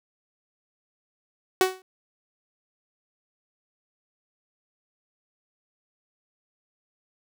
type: tone with exponential decay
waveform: sawtooth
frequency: 374.1 Hz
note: F#4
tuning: 19 cents sharp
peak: -10 dBFS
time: 1.61-1.82 s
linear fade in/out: 1 ms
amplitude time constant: 44 ms
effects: none